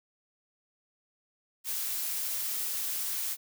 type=noise; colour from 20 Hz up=blue; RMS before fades=-33 dBFS; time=1.64-3.37 s; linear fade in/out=50 ms; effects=none